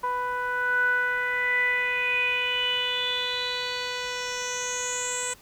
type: tone with low-pass filter sweep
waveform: 10% pulse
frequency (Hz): 495.4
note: B4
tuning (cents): +5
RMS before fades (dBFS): -27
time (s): 0.03-5.34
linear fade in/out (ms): 10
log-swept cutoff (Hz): 1100 to 8100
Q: 7.7
effects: pink hiss -53 dBFS RMS until 5.41 s